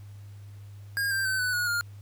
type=tone with pitch steps; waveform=square; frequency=1622 / 1577.6 / 1534.5 / 1492.5 / 1451.7 / 1412 Hz; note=G#6 / G6 / G6 / F#6 / F#6 / F6; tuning=-41 / +11 / -37 / +15 / -33 / +19 cents; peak=-26 dBFS; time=0.97-1.81 s; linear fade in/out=0 ms; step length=140 ms; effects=added 101 Hz sine -42 dBFS peak until 2.01 s + pink hiss -61 dBFS RMS until 2.01 s